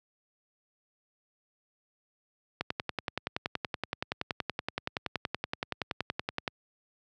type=click train; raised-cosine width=0.3 ms; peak=-14 dBFS; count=42; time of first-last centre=2.61-6.478 s; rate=10.6 Hz; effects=high-pass 80 Hz 12 dB/octave